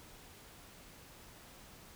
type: silence
effects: pink hiss -56 dBFS RMS until 1.95 s